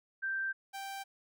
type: tone pair in turn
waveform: sine / sawtooth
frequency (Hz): 1568 / 784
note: G6 / G5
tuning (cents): 0 / 0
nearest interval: octave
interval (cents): 1200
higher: first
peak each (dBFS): -32 / -36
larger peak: first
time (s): 0.22-0.53 / 0.73-1.04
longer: neither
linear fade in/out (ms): 20
effects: none